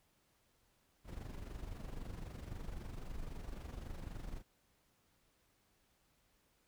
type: noise with amplitude modulation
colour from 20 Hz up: brown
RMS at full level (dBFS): -43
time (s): 1.04-4.43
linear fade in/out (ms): 50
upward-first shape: sine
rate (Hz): 23.8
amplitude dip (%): 60
effects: pink hiss -75 dBFS RMS until 6.67 s